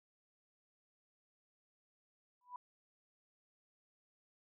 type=tone with exponential growth; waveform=sine; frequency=987.8 Hz; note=B5; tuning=in tune; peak=-40 dBFS; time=2.41-2.56 s; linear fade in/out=2 ms; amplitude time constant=31 ms; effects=none